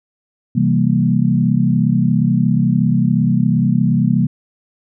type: chord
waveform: sine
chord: C dominant seventh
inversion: none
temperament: equal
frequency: 130.81 / 164.81 / 196 / 233.1 Hz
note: C3 / E3 / G3 / Bb3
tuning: 0 / 0 / 0 / 0 cents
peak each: -17 dBFS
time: 0.55-4.27 s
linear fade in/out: 10 ms
effects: none